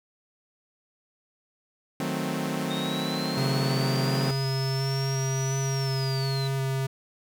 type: chord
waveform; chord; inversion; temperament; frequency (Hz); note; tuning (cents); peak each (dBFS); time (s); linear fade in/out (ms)
sawtooth; D# diminished seventh; none; equal; 155.56 / 185 / 220 / 261.6; D#3 / F#3 / A3 / C4; 0 / 0 / 0 / 0; -29 / -29 / -30 / -28; 2-4.31; 2
type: linear two-way sweep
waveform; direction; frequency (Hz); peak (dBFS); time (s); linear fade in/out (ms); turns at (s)
sine; up then down; 3675 to 5970 to 3943; -34; 2.7-6.48; 10; 5.59
type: tone with vibrato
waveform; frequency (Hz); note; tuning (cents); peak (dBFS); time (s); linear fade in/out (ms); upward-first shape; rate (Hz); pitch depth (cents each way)
square; 134.8; C#3; -48; -26; 3.37-6.87; 10; square; 1.4; 9
effects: none